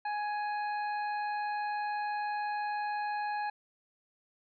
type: harmonic tone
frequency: 834 Hz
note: G#5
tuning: 7 cents sharp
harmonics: 1 / 2 / 3 / 5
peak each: -32 / -40 / -47 / -52 dBFS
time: 0.05-3.5 s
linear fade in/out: 5 ms
effects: none